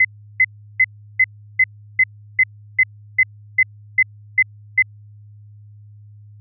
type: tone bursts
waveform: sine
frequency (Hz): 2040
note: C7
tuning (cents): -44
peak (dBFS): -9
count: 13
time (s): 0-4.824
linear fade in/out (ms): 5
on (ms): 48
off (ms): 350
effects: added 104 Hz sine -40 dBFS peak until 6.4 s